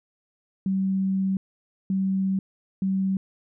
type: tone bursts at uneven times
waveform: sine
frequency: 191.7 Hz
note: G3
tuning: 38 cents flat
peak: -21 dBFS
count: 3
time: 0.66-1.37 / 1.9-2.39 / 2.82-3.17 s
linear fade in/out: 2 ms
effects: none